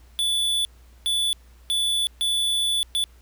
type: tone bursts at uneven times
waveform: square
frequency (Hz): 3466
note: A7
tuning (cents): -27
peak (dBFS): -21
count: 5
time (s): 0.19-0.65 / 1.06-1.33 / 1.7-2.07 / 2.21-2.83 / 2.95-3.04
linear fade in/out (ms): 0
effects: added 60 Hz sine -48 dBFS peak until 3.21 s + pink hiss -59 dBFS RMS until 3.21 s